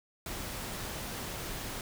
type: noise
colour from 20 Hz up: pink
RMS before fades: -39 dBFS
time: 0.26-1.81 s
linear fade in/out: 2 ms
effects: none